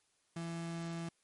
35% pulse tone, 167.4 Hz, E3, 27 cents sharp, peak -37 dBFS, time 0.36-1.09 s, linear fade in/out 5 ms, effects white hiss -75 dBFS RMS until 1.23 s + MP3 48 kbps

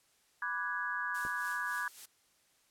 sine chord, G# half-diminished seventh, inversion first, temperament equal, 987.8 / 1174.7 / 1480 / 1661.2 Hz, B5 / D6 / F#6 / G#6, 0 / 0 / 0 / 0 cents, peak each -41 / -41 / -40 / -36 dBFS, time 0.42-1.88 s, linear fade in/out 2 ms
blue noise with tremolo, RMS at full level -45 dBFS, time 1.14-2.06 s, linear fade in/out 10 ms, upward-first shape sine, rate 3.6 Hz, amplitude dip 60%
clicks, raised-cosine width 2 ms, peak -33 / -40 dBFS, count 2, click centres 1.251 / 1.265 s
effects white hiss -70 dBFS RMS until 2.7 s + low-pass 11000 Hz 12 dB/octave

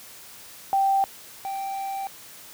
sine / triangle tone pair in turn, 782 / 782 Hz, G5 / G5, -4 / -4 cents, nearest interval unison, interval 0 cents, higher neither, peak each -18 / -26 dBFS, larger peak first, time 0.73-1.04 / 1.45-2.07 s, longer second, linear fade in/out 0 ms, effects white hiss -45 dBFS RMS until 2.53 s + high-pass 60 Hz 12 dB/octave

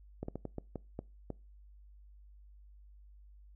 slowing click train, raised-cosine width 2 ms, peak -25 dBFS, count 8, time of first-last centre 0.23-1.303 s, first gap 54 ms, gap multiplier 1.34, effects noise-tail reverb RT60 0.3 s tail -24 dB re dry + added 50 Hz sine -54 dBFS peak until 3.55 s

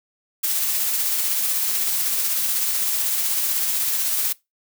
blue noise with tremolo, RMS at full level -21 dBFS, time 0.43-4.33 s, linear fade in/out 10 ms, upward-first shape sine, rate 16 Hz, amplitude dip 25%, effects noise-tail reverb RT60 0.2 s tail -22 dB re dry

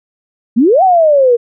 sine exponential two-way sweep, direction up then down, 212.3 to 779 to 463.1 Hz, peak -5 dBFS, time 0.56-1.37 s, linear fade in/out 20 ms, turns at 0.83 s, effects none

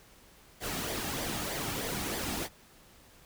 pink noise with flanger, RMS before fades -35 dBFS, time 0.6-2.49 s, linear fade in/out 50 ms, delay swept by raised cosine 0.73 to 2.03 ms, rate 3.2 Hz, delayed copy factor -0.55, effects pink hiss -58 dBFS RMS until 3.25 s

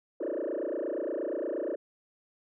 sine tone with frequency modulation, 457.5 Hz, A#4, 32 cents flat, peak -28 dBFS, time 0.2-1.76 s, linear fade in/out 10 ms, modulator 28.5 Hz, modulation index 5.2, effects tanh soft clip ceiling -28 dBFS

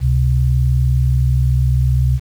sine tone pair together, 67.91 / 128.2 Hz, C#2 / C3, -35 / -35 cents, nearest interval major seventh, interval 1100 cents, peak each -14 dBFS, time 0-2.2 s, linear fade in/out 50 ms, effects 7-bit

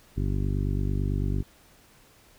harmonic tone, 49 Hz, G1, in tune, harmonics 1 / 2 / 3 / 4 / 5 / 6 / 7 / 8, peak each -27 / -29 / -32 / -39 / -36 / -39 / -42 / -42 dBFS, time 0.16-1.43 s, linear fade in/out 20 ms, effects pink hiss -57 dBFS RMS until 2.38 s

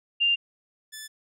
sine / 10% pulse tone pair in turn, 2794 / 1743.9 Hz, F7 / A6, 0 / -16 cents, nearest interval minor sixth, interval 816 cents, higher first, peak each -19 / -29 dBFS, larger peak first, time 0.2-0.36 / 0.92-1.08 s, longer neither, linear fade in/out 20 ms, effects none

